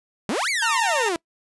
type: exponential two-way sweep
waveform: sawtooth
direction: up then down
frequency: 179.7 to 2349 to 321.7 Hz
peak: -18 dBFS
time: 0.29-1.16 s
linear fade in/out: 0 ms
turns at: 0.49 s
type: tone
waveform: 20% pulse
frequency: 914 Hz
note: A#5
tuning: 34 cents flat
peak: -17 dBFS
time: 0.62-1.09 s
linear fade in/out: 5 ms
effects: noise-tail reverb RT60 0.1 s tail -25 dB re dry + resampled to 24000 Hz

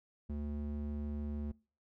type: tone with band-pass filter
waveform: square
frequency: 73.4 Hz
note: D2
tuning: in tune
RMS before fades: -39 dBFS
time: 0.29-1.52 s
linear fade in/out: 10 ms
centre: 160 Hz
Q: 1.7
effects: noise-tail reverb RT60 0.4 s tail -25 dB re dry

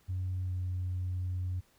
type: tone with pitch glide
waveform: sine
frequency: 92.2 to 91.04 Hz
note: F#2 to F#2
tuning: -6 to -28 cents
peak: -30 dBFS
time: 0.08-1.61 s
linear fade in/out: 20 ms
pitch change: -22 cents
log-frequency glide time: 0.45-0.5 s
effects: tanh soft clip ceiling -28 dBFS + pink hiss -67 dBFS RMS until 1.78 s

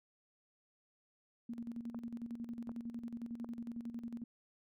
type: tone with tremolo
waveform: sine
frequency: 234.3 Hz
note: A#3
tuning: 9 cents sharp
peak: -39 dBFS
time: 1.49-4.24 s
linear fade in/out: 5 ms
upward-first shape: square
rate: 11 Hz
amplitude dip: 65%
type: clicks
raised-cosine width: 1 ms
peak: -34 dBFS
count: 3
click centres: 1.946 / 2.693 / 3.445 s
effects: none

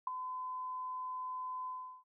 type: tone with ADSR envelope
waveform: sine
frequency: 1017 Hz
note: C6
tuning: 50 cents flat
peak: -28 dBFS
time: 0.07-2.04 s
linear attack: 4 ms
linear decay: 8 ms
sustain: -10 dB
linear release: 370 ms
effects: none

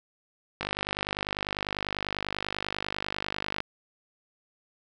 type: click train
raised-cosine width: 0.3 ms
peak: -13 dBFS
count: 151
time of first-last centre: 0.61-3.604 s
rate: 50.1 Hz
effects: none

